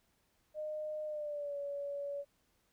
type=tone with pitch glide; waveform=sine; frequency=612 to 567.7 Hz; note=D#5 to C#5; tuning=-29 to +41 cents; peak=-37 dBFS; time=0.54-2.25 s; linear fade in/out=50 ms; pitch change=-130 cents; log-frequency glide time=1.05-1.57 s; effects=pink hiss -75 dBFS RMS until 2.72 s